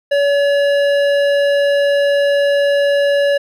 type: tone with hard clipping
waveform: triangle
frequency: 568 Hz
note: C#5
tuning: 42 cents sharp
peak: -13 dBFS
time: 0.11-3.38 s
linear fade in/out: 10 ms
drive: 16 dB
effects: none